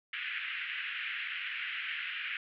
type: band-pass noise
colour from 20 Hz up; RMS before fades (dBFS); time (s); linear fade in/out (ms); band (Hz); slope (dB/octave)
white; -38; 0.13-2.37; 2; 1500 to 2900; 48
effects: none